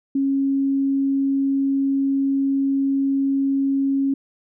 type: tone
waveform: sine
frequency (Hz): 273.7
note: C#4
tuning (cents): -22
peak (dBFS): -17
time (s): 0.15-4.14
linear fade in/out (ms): 5
effects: none